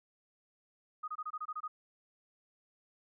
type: tone bursts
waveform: sine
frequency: 1244.5 Hz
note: D#6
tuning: in tune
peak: -36 dBFS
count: 9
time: 1.03-1.68 s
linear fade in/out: 10 ms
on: 50 ms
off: 25 ms
effects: none